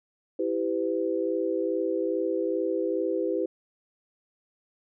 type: chord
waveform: sine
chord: E minor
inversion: none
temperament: equal with one note detuned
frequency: 329.6 / 392 / 505.4 Hz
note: E4 / G4 / B4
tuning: 0 / 0 / +40 cents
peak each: -29 dBFS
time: 0.39-3.46 s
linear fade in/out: 5 ms
effects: none